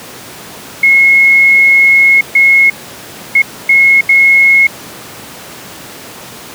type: tone bursts at uneven times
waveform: sine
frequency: 2170 Hz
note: C#7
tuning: 37 cents flat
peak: -3 dBFS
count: 5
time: 0.83-2.21 / 2.35-2.7 / 3.35-3.42 / 3.69-4.01 / 4.09-4.67 s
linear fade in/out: 5 ms
effects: pink hiss -29 dBFS RMS until 6.54 s + high-pass 150 Hz 12 dB/octave